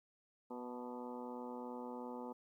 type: harmonic tone with a mistuned harmonic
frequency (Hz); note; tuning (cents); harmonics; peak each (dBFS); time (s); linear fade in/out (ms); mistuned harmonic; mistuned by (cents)
123; B2; -7; 2 / 3 / 4 / 5 / 6 / 7 / 8 / 9 / 10; -47 / -53 / -49 / -59 / -58 / -51 / -56 / -62 / -60; 0.5-2.33; 10; 7; +28
effects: 13-bit